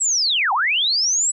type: linear two-way sweep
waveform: sine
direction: down then up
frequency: 7970 to 740 to 7970 Hz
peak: -16 dBFS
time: 0-1.32 s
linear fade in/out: 20 ms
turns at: 0.53 s
effects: none